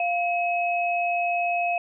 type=tone pair together; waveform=sine; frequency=698.5 / 2559 Hz; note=F5 / D#7; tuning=0 / +48 cents; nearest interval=octave + minor seventh; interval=2248 cents; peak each=-23 / -27 dBFS; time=0-1.78 s; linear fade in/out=2 ms; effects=none